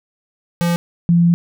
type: tone pair in turn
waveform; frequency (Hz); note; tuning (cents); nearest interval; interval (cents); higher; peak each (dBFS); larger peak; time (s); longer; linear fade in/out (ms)
square / sine; 171.9 / 171.19; F3 / F3; -27 / -34; unison; 7; first; -15 / -9; second; 0.61-0.76 / 1.09-1.34; second; 0
effects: none